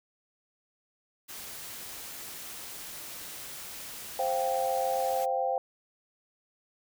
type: noise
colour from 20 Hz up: white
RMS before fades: -42 dBFS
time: 1.28-5.26 s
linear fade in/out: 20 ms
type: chord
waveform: sine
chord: C suspended fourth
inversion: none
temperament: just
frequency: 523.3 / 697.7 / 784.9 Hz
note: C5 / F5 / G5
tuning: 0 / -2 / +2 cents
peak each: -30 / -32 / -30 dBFS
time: 4.19-5.58 s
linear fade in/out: 2 ms
effects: none